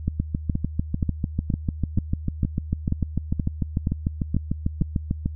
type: two click trains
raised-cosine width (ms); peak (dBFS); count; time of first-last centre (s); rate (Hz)
5; -10 / -10; 11 / 35; 0.08-4.819 / 0.2-5.26; 2.11 / 6.72
effects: added 77 Hz sine -31 dBFS peak until 5.35 s